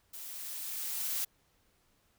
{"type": "noise with level ramp", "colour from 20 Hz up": "blue", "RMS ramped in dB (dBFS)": [-45, -33], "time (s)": [0.13, 1.25], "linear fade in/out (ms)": 10, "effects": ["pink hiss -71 dBFS RMS until 2.18 s"]}